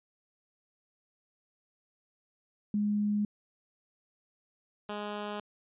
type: tone pair in turn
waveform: sine / 10% pulse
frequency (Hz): 207.7 / 207.7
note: G#3 / G#3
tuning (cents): 0 / 0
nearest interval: unison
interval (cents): 0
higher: neither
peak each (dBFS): -26 / -27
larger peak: first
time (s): 2.74-3.25 / 4.89-5.4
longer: neither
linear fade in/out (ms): 2
effects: resampled to 8000 Hz